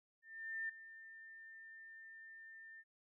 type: tone with ADSR envelope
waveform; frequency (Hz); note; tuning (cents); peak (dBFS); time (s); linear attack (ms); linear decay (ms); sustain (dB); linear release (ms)
sine; 1798; A6; +37; -38; 0.22-2.84; 470; 8; -15; 45
effects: none

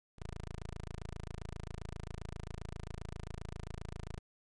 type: tone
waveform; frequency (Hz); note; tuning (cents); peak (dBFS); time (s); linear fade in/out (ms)
10% pulse; 27.52; A0; +1; -34; 0.18-4.19; 10
effects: resampled to 22050 Hz + 12-bit

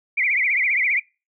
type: tone with vibrato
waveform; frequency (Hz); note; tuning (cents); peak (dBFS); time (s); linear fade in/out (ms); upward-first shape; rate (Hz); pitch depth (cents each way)
sine; 2184; C#7; -26; -17; 0.17-1; 10; triangle; 15; 200
effects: noise-tail reverb RT60 0.3 s tail -25 dB re dry

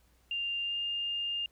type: tone with pitch glide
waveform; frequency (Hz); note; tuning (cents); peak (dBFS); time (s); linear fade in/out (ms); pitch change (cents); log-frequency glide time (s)
sine; 2794 to 2812; F7 to F7; 0 to +11; -31; 0.31-1.46; 2; +11; 0.63-0.75
effects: added 60 Hz sine -65 dBFS peak until 1.51 s + pink hiss -69 dBFS RMS until 1.51 s

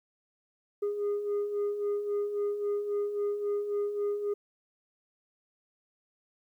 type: beating tone pair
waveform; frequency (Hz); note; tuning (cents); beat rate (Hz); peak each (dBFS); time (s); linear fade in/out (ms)
sine; 407.2 / 410.9; G#4 / G#4; -34 / -18; 3.7; -34 / -27; 0.82-4.34; 10
effects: tanh soft clip ceiling -26 dBFS + 11-bit

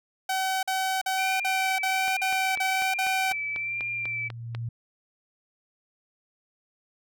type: tone bursts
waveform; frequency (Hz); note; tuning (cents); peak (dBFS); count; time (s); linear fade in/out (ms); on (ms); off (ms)
sawtooth; 760; F#5; +46; -21; 8; 0.29-3.325; 5; 340; 45
type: tone with vibrato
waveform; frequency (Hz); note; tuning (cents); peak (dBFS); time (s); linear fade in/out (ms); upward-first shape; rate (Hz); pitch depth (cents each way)
sine; 2349; D7; 0; -28; 1.17-4.29; 20; sine; 1.2; 33
type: click train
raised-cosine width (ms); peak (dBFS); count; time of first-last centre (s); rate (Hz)
0.3; -21; 11; 2.08-4.549; 4.05
type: tone with exponential growth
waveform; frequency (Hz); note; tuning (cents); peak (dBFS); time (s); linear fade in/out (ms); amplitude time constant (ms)
sine; 116.54; A#2; 0; -28; 3.08-4.69; 5; 350
effects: none

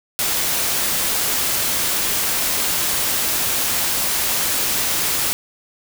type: noise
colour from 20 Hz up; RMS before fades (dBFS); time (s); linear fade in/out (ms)
white; -20; 0.19-5.33; 0
effects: none

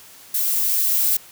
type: noise with level ramp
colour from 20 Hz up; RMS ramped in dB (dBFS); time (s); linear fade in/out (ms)
violet; -21 to -18; 0.34-1.17; 5
effects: white hiss -45 dBFS RMS until 1.31 s

